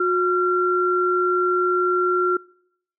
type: tone pair together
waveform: sine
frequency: 362.2 / 1369 Hz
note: F#4 / F6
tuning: -37 / -35 cents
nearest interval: octave + major seventh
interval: 2302 cents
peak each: -20 dBFS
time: 0-2.37 s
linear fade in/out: 5 ms
effects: noise-tail reverb RT60 0.7 s tail -25 dB re dry